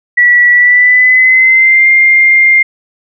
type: tone with pitch glide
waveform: sine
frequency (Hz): 1945 to 2109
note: B6 to C7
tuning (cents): -27 to +13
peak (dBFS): -3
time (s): 0.17-2.63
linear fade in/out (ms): 10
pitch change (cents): +140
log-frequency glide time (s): 0.51-1.89
effects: none